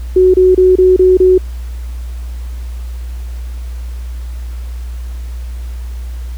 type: tone bursts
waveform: sine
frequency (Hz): 370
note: F#4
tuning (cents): 0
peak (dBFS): -4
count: 6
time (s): 0.16-1.38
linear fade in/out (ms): 5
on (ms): 180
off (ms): 28
effects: added 60 Hz sine -20 dBFS peak until 6.37 s + pink hiss -42 dBFS RMS until 6.37 s